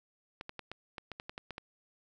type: clicks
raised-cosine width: 0.3 ms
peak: -25 dBFS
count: 11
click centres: 0.411 / 0.494 / 0.593 / 0.716 / 0.982 / 1.117 / 1.199 / 1.295 / 1.379 / 1.507 / 1.581 s
effects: none